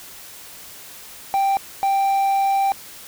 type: tone bursts at uneven times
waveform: triangle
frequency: 785 Hz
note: G5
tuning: 2 cents sharp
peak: -14 dBFS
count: 2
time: 1.34-1.57 / 1.83-2.72 s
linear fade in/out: 0 ms
effects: white hiss -40 dBFS RMS until 3.07 s